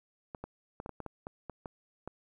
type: clicks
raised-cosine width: 1 ms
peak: -26 dBFS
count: 11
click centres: 0.348 / 0.44 / 0.801 / 0.861 / 0.893 / 1.003 / 1.063 / 1.269 / 1.497 / 1.658 / 2.076 s
effects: 11-bit